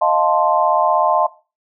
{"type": "chord", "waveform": "sine", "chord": "F dominant seventh", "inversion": "third", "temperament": "equal", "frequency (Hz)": [622.3, 698.5, 880, 1046.5], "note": ["Eb5", "F5", "A5", "C6"], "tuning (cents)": [0, 0, 0, 0], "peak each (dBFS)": -18, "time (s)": [0.01, 1.27], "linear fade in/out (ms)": 10, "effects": ["noise-tail reverb RT60 0.3 s tail -17 dB re dry"]}